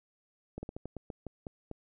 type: slowing click train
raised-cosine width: 2 ms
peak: -26 dBFS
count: 10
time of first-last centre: 0.58-1.714 s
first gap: 50 ms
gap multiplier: 1.22
effects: none